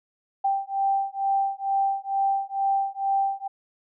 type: beating tone pair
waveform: sine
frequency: 784 / 786.2 Hz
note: G5 / G5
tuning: 0 / +5 cents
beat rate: 2.2 Hz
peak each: -25 / -25 dBFS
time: 0.44-3.48 s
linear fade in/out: 10 ms
effects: none